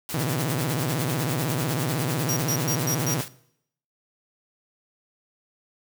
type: noise with tremolo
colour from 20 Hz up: white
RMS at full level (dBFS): -32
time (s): 0.09-3.28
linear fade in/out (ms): 0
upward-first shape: sine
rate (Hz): 10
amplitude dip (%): 70
type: tone with vibrato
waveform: sawtooth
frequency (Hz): 140.9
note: C#3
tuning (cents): +29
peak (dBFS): -20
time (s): 0.14-3.21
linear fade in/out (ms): 2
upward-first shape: sine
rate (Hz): 16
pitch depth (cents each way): 300
type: tone bursts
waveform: sawtooth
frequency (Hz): 5700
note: F8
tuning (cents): +34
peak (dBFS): -23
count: 5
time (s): 2.29-3.14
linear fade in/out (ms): 0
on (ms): 74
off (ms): 120
effects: noise-tail reverb RT60 0.7 s tail -19 dB re dry